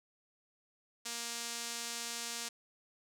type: tone with band-pass filter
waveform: sawtooth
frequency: 234.6 Hz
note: A#3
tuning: 11 cents sharp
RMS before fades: -41 dBFS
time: 1.05-2.49 s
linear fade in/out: 10 ms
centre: 6700 Hz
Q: 1.1
effects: none